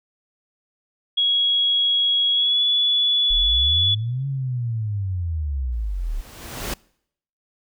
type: tone with pitch glide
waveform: sine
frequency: 3322 to 3423 Hz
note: G#7 to A7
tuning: 0 to -48 cents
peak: -16 dBFS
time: 1.17-3.95 s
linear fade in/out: 10 ms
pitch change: +52 cents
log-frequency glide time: 2.32-2.62 s
type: linear two-way sweep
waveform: sine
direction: up then down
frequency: 33.3 to 139.5 to 33.3 Hz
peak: -22 dBFS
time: 3.3-6.21 s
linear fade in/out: 10 ms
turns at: 4.27 s
type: noise with exponential growth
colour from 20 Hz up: pink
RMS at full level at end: -26 dBFS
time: 5.72-6.74 s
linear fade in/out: 5 ms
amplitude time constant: 220 ms
effects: noise-tail reverb RT60 0.7 s tail -25 dB re dry